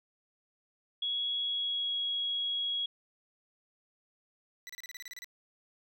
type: tone with pitch glide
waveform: sine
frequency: 3341 to 3318 Hz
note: G#7 to G#7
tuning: +10 to -2 cents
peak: -30 dBFS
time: 1.02-2.86 s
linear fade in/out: 5 ms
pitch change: -12 cents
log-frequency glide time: 1.4-1.95 s
type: tone bursts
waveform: 20% pulse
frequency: 1975.5 Hz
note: B6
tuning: in tune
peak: -37 dBFS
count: 11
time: 4.67-5.244 s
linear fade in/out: 0 ms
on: 24 ms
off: 31 ms
effects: none

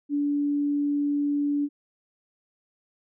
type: tone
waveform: sine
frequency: 288.7 Hz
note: D4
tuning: 30 cents flat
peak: -22 dBFS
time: 0.09-1.69 s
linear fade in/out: 50 ms
effects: none

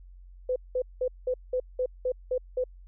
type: tone bursts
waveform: sine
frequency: 506 Hz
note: B4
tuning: 42 cents sharp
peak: -24 dBFS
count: 9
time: 0.49-2.64 s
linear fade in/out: 5 ms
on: 70 ms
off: 190 ms
effects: added 45 Hz sine -46 dBFS peak until 2.87 s

